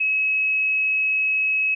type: tone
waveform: sine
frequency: 2566 Hz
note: E7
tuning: 47 cents flat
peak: -18 dBFS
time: 0-1.75 s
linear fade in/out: 10 ms
effects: none